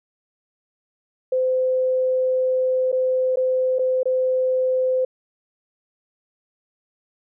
sine tone with dropouts, 514 Hz, C5, 31 cents flat, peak -17 dBFS, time 1.32-5.05 s, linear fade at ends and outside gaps 5 ms, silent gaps 2.918-2.926 / 3.359-3.37 / 3.786-3.792 / 4.032-4.055 s, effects none

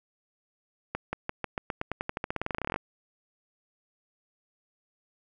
accelerating click train, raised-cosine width 0.5 ms, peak -15 dBFS, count 26, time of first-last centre 0.95-2.761 s, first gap 180 ms, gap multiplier 0.91, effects none

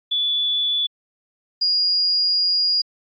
sine tone pair in turn, 3451 / 4859 Hz, A7 / D#8, -34 / -42 cents, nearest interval tritone, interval 592 cents, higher second, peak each -18 / -16 dBFS, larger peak second, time 0.11-0.87 / 1.61-2.82 s, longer second, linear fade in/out 10 ms, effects AAC 48 kbps

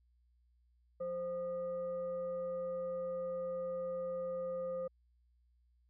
sine tone with frequency modulation, 523.3 Hz, C5, in tune, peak -36 dBFS, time 1-4.88 s, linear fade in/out 10 ms, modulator 701 Hz, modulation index 0.34, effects added 60 Hz sine -68 dBFS peak until 5.89 s

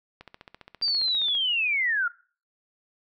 click train, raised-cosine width 0.3 ms, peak -27 dBFS, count 18, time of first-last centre 0.21-1.351 s, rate 14.9 Hz
sine linear sweep, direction down, 4733 to 1373 Hz, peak -22 dBFS, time 0.82-2.08 s, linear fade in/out 5 ms
effects noise-tail reverb RT60 0.4 s tail -21 dB re dry

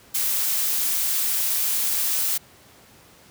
blue noise, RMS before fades -23 dBFS, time 0.14-2.38 s, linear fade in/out 10 ms, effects pink hiss -51 dBFS RMS until 3.3 s + high-pass 80 Hz 12 dB/octave

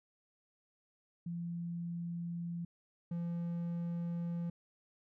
sine / triangle tone pair in turn, 171 / 171 Hz, F3 / F3, -36 / -36 cents, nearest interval unison, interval 0 cents, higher neither, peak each -37 / -33 dBFS, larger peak second, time 1.26-2.65 / 3.11-4.5 s, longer neither, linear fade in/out 5 ms, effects none

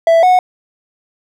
triangle tone pair in turn, 662 / 733.2 Hz, E5 / F#5, +7 / -16 cents, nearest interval major second, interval 177 cents, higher second, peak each -4 dBFS, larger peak neither, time 0.07-0.23 / 0.23-0.39 s, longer neither, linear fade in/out 2 ms, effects none

